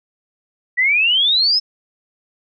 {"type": "exponential sweep", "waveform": "sine", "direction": "up", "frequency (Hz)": [1923, 5274], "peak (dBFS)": -12, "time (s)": [0.77, 1.6], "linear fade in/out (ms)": 20, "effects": []}